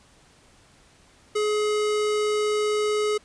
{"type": "tone", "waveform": "square", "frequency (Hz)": 422.2, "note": "G#4", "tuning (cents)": 29, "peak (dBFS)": -22, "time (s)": [1.35, 3.18], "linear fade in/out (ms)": 10, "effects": ["pink hiss -56 dBFS RMS until 3.24 s", "resampled to 22050 Hz"]}